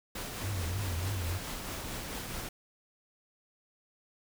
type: noise with tremolo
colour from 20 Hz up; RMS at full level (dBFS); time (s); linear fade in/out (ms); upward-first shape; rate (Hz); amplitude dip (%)
pink; -38; 0.15-2.49; 5; triangle; 4.6; 30
type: tone with vibrato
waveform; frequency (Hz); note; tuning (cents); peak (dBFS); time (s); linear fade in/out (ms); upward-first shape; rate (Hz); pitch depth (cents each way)
sine; 91.6; F#2; -17; -32; 0.43-1.39; 20; triangle; 3.3; 210
effects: none